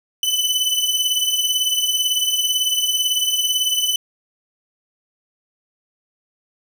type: beating tone pair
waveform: sawtooth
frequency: 2995 / 3013 Hz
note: F#7 / F#7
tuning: +20 / +31 cents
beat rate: 18 Hz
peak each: -17 dBFS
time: 0.23-3.96 s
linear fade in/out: 2 ms
effects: none